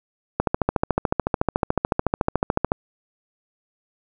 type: click train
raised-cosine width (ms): 1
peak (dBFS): -4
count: 33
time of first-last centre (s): 0.4-2.719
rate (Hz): 13.8
effects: none